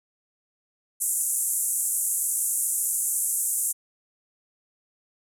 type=band-pass noise; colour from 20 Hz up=white; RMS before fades=-26 dBFS; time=1-3.73 s; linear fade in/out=20 ms; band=7300 to 12000 Hz; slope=48 dB/octave; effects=none